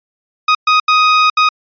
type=tone bursts at uneven times; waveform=sawtooth; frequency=1251 Hz; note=D#6; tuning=9 cents sharp; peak=-4 dBFS; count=4; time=0.48-0.55 / 0.67-0.8 / 0.88-1.3 / 1.37-1.49 s; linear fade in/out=5 ms; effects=resampled to 11025 Hz